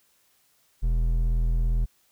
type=tone with hard clipping; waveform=sine; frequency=41.2 Hz; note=E1; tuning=in tune; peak=-22 dBFS; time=0.82-1.86 s; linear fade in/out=20 ms; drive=7 dB; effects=white hiss -65 dBFS RMS until 2.11 s